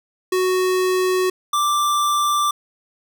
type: tone pair in turn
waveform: square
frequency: 370 / 1177.1 Hz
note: F#4 / D6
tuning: 0 / +4 cents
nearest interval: octave + minor sixth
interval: 2004 cents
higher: second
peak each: -17 dBFS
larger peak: neither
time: 0.32-1.3 / 1.53-2.51 s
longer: neither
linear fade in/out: 5 ms
effects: none